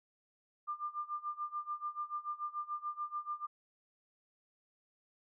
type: tone with tremolo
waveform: sine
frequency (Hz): 1197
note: D6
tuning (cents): +33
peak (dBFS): -34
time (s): 0.67-3.47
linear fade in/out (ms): 20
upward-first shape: sine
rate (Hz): 6.9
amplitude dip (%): 90
effects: none